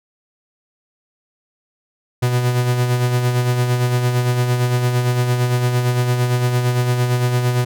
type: tone with tremolo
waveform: 45% pulse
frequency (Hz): 123.47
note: B2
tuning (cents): 0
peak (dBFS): -13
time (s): 2.22-7.65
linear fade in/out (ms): 10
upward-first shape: sine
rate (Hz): 8.8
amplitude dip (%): 45
effects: none